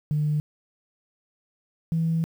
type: tone pair in turn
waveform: sine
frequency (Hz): 150.1 / 163.56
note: D3 / E3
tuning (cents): +38 / -13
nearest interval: minor second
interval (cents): 149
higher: second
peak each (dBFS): -20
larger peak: neither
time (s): 0.11-0.4 / 1.92-2.24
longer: second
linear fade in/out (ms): 0
effects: tanh soft clip ceiling -16 dBFS + 9-bit